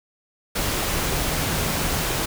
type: tone in noise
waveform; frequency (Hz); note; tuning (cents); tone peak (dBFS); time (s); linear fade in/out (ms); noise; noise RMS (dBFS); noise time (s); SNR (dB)
sine; 155.3; D#3; -3; -32; 1.03-2.05; 10; pink; -24; 0.55-2.26; -11
effects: none